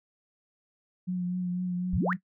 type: tone with vibrato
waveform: sine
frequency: 180 Hz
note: F#3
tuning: 47 cents flat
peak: -27 dBFS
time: 1.07-2.17 s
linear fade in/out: 20 ms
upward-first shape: triangle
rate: 4 Hz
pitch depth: 28 cents each way
type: exponential sweep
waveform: sine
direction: up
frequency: 51.6 to 1975.5 Hz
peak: -26 dBFS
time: 1.93-2.13 s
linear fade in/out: 0 ms
effects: noise-tail reverb RT60 0.1 s tail -18 dB re dry